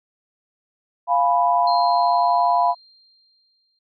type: chord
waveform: sine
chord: F diminished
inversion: none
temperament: equal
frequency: 698.5 / 830.6 / 987.8 Hz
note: F5 / Ab5 / Cb6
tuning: 0 / 0 / 0 cents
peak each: -18 / -24 / -18 dBFS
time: 1.07-2.75 s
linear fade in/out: 50 ms
type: tone with exponential decay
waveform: sine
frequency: 4186 Hz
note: C8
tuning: in tune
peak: -27 dBFS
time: 1.67-3.79 s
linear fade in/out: 5 ms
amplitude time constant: 460 ms
effects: none